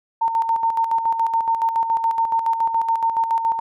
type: tone with tremolo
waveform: sine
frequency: 910 Hz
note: A#5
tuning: 42 cents flat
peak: -15 dBFS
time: 0.21-3.6 s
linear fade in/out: 10 ms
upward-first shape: square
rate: 7.1 Hz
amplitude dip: 55%
effects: none